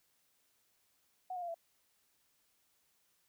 sine tone with pitch steps, 739 / 715.5 / 692.7 / 670.7 Hz, F#5 / F5 / F5 / E5, -2 / +42 / -14 / +30 cents, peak -38 dBFS, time 1.3-1.544 s, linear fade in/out 5 ms, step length 61 ms, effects white hiss -75 dBFS RMS until 3.28 s

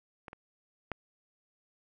clicks, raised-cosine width 0.5 ms, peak -28 / -30 / -19 dBFS, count 3, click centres 0.282 / 0.331 / 0.917 s, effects none

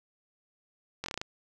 slowing click train, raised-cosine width 0.2 ms, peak -17 dBFS, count 7, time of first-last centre 1.04-1.215 s, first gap 21 ms, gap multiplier 1.13, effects none

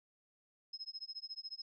sine tone with tremolo, 5140 Hz, E8, 45 cents flat, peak -40 dBFS, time 0.73-1.62 s, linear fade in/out 5 ms, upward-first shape sine, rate 14 Hz, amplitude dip 100%, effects none

